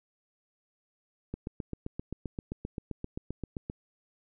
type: click train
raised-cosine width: 3 ms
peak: -22 dBFS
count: 19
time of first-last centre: 1.34-3.699 s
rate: 7.63 Hz
effects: none